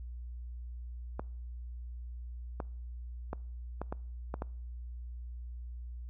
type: clicks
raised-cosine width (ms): 1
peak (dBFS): -22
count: 7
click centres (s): 1.195 / 2.602 / 3.331 / 3.816 / 3.925 / 4.341 / 4.421
effects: noise-tail reverb RT60 0.6 s tail -25 dB re dry + added 60 Hz sine -40 dBFS peak until 6.09 s